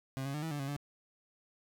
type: tone with pitch steps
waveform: 30% pulse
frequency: 133.5 / 138.2 / 150 / 161.7 / 145.6 / 137.1 / 144 Hz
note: C3 / C#3 / D3 / E3 / D3 / C#3 / D3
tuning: +35 / -5 / +37 / -33 / -15 / -19 / -34 cents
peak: -33 dBFS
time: 0.17-0.765 s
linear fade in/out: 0 ms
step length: 85 ms
effects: none